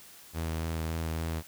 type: tone with vibrato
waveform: sawtooth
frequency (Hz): 81.1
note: E2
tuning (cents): -28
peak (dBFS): -27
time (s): 0.33-1.43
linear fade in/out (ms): 50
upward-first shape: sine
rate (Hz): 3.5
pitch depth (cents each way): 19
effects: white hiss -52 dBFS RMS until 1.47 s

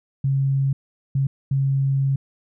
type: tone bursts at uneven times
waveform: sine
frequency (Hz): 136.4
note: C#3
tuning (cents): -28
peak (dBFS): -17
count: 3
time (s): 0.24-0.73 / 1.15-1.27 / 1.51-2.16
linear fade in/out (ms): 5
effects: none

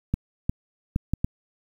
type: clicks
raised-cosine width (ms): 5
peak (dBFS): -10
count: 5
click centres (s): 0.14 / 0.495 / 0.961 / 1.136 / 1.245
effects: 8-bit

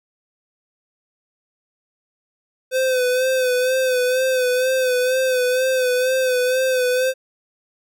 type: tone with vibrato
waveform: square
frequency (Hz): 510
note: C5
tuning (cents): -44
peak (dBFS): -17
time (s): 2.71-7.14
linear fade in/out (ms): 50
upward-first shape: sine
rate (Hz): 2.1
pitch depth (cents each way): 43
effects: none

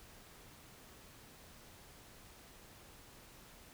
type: silence
effects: pink hiss -58 dBFS RMS until 3.73 s

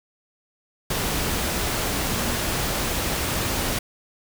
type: tone in noise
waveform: sine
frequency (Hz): 237.3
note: A#3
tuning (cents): +31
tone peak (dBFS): -33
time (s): 2.11-2.37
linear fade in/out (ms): 5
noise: pink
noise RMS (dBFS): -25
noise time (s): 0.9-3.79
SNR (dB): -11
effects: none

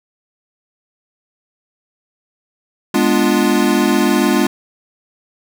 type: chord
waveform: square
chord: G# diminished seventh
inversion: none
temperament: equal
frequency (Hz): 207.7 / 246.9 / 293.7 / 349.2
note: G#3 / B3 / D4 / F4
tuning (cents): 0 / 0 / 0 / 0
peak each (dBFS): -18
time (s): 2.94-4.47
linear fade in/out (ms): 5
effects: none

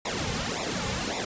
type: noise with flanger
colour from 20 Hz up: pink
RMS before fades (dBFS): -30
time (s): 0.05-1.25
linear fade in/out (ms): 5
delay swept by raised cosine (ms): 0.64 to 3.14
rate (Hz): 1.8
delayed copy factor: -0.9
effects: resampled to 16000 Hz

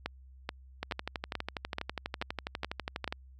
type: two click trains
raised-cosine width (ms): 0.3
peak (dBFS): -18 / -17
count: 29 / 8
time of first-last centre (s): 0.83-3.125 / 0.06-3.077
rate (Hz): 12.2 / 2.32
effects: added 65 Hz sine -51 dBFS peak until 3.39 s

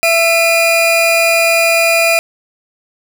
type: tone pair together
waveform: 40% pulse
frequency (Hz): 666.7 / 2430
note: E5 / D#7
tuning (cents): +19 / -42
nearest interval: octave + minor seventh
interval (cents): 2239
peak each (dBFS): -11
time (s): 0.03-2.19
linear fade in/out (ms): 0
effects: none

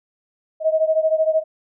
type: beating tone pair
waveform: sine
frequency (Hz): 630 / 643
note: D#5 / E5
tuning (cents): +21 / -43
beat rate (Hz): 13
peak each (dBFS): -17 / -20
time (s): 0.6-1.44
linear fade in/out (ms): 50
effects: none

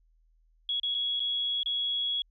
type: tone with dropouts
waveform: sine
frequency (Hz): 3341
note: G#7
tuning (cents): +10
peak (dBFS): -27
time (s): 0.69-2.22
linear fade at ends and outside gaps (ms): 2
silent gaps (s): 0.799-0.832 / 0.944-0.948 / 1.196-1.202 / 1.632-1.659
effects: added 40 Hz sine -62 dBFS peak until 2.3 s

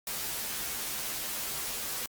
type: noise with comb filter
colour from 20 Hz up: white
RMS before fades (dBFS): -35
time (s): 0.07-2.06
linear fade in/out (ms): 2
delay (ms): 11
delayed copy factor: -0.8
effects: Opus 48 kbps

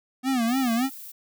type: tone with vibrato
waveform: square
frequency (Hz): 246.9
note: B3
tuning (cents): 0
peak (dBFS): -22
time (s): 0.23-0.9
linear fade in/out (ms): 50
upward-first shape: sine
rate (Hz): 3.5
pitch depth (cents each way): 150
type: noise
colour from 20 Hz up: violet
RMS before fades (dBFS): -41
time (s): 0.47-1.12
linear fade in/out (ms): 10
effects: none

